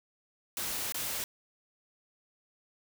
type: noise with dropouts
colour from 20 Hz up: white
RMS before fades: -35 dBFS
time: 0.57-1.24 s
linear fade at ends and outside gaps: 1 ms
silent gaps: 0.922-0.944 s
effects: none